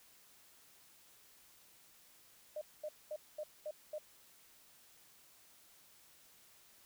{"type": "tone bursts", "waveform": "sine", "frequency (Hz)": 608, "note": "D#5", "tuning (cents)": -40, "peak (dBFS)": -39, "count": 6, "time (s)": [2.56, 3.984], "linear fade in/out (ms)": 5, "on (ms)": 54, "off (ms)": 220, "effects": ["white hiss -64 dBFS RMS until 6.85 s"]}